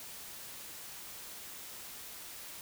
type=silence; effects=white hiss -47 dBFS RMS until 2.61 s